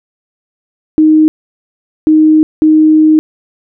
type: tone bursts at uneven times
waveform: sine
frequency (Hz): 311.1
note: D#4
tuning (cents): 0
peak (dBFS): -3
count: 3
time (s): 0.98-1.28 / 2.07-2.43 / 2.62-3.19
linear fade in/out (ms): 0
effects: none